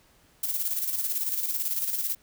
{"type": "noise with tremolo", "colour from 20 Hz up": "violet", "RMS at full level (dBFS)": -27, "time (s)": [0.43, 2.15], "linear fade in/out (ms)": 5, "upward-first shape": "square", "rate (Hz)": 18, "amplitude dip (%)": 50, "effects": ["pink hiss -61 dBFS RMS until 2.22 s"]}